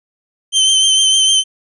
sawtooth tone with vibrato, 3108 Hz, G7, 16 cents flat, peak -6 dBFS, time 0.52-1.44 s, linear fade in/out 50 ms, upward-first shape triangle, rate 6.6 Hz, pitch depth 34 cents each way, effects resampled to 24000 Hz

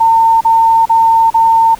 sine tone bursts, 906 Hz, A#5, 50 cents flat, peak -5 dBFS, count 4, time 0-1.751 s, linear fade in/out 10 ms, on 410 ms, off 37 ms, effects pink hiss -36 dBFS RMS until 1.79 s

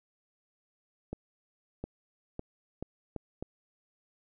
accelerating click train, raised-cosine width 2 ms, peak -23 dBFS, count 6, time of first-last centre 1.13-3.426 s, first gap 710 ms, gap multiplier 0.78, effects none

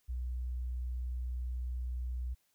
sine tone, 61.74 Hz, B1, in tune, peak -34 dBFS, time 0.08-2.35 s, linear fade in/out 20 ms, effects white hiss -75 dBFS RMS until 2.54 s

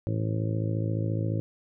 harmonic tone, 54.4 Hz, A1, 19 cents flat, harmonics 2 / 3 / 4 / 5 / 6 / 7 / 8 / 9 / 10, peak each -27 / -33 / -42 / -38 / -36 / -45 / -44 / -43 / -40 dBFS, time 0.07-1.4 s, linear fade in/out 0 ms, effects none

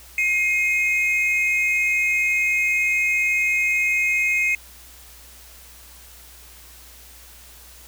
triangle tone pair together, 2137 / 2519 Hz, C7 / D#7, +36 / +21 cents, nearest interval minor third, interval 285 cents, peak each -19 dBFS, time 0.18-4.55 s, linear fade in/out 2 ms, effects added 60 Hz sine -48 dBFS peak until 7.87 s + white hiss -46 dBFS RMS until 7.87 s

